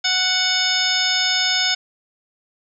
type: harmonic tone with a mistuned harmonic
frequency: 740 Hz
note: F#5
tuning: in tune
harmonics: 1 / 2 / 3 / 4 / 5 / 6 / 7 / 9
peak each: -30 / -25 / -25 / -27 / -23 / -29 / -21 / -29 dBFS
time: 0.04-1.75 s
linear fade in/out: 10 ms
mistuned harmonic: 5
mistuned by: -38 cents
effects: none